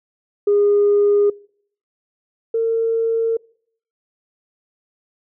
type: tone pair in turn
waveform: sine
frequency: 409.2 / 454.6 Hz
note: G#4 / A#4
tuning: -26 / -43 cents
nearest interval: major second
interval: 183 cents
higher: second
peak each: -11 / -15 dBFS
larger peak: first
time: 0.47-1.3 / 2.54-3.37 s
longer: neither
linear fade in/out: 5 ms
effects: noise-tail reverb RT60 0.6 s tail -25 dB re dry + tanh soft clip ceiling -8 dBFS